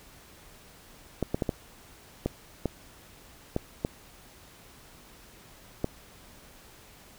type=clicks; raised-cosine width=2 ms; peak=-13 dBFS; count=9; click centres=1.227 / 1.345 / 1.422 / 1.492 / 2.26 / 2.657 / 3.564 / 3.849 / 5.844 s; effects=pink hiss -53 dBFS RMS until 7.18 s